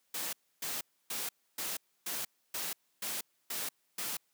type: noise bursts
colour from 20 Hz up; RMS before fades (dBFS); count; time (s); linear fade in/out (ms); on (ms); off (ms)
white; -37; 9; 0.14-4.17; 5; 190; 290
effects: white hiss -75 dBFS RMS until 4.33 s + high-pass 150 Hz 12 dB/octave